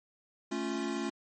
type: chord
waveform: square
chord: A augmented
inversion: none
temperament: equal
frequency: 220 / 277.2 / 349.2 Hz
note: A3 / C#4 / E#4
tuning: 0 / 0 / 0 cents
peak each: -38 / -37 / -37 dBFS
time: 0.51-1.1 s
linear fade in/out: 10 ms
effects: MP3 32 kbps